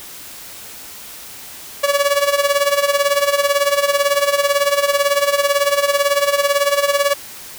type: tone with tremolo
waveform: sawtooth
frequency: 568 Hz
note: C#5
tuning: 42 cents sharp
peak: -7 dBFS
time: 1.83-7.14 s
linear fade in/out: 10 ms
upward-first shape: sine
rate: 18 Hz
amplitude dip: 75%
effects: white hiss -35 dBFS RMS until 7.58 s